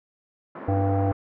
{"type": "band-pass noise", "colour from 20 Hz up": "pink", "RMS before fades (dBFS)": -38, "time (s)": [0.55, 1.13], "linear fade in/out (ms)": 5, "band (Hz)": [220, 1500], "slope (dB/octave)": 24}
{"type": "harmonic tone", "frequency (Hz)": 98, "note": "G2", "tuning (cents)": 0, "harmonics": [1, 3, 5, 7, 8], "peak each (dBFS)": [-22, -27, -29, -30, -31], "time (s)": [0.68, 1.12], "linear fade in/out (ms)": 5}
{"effects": []}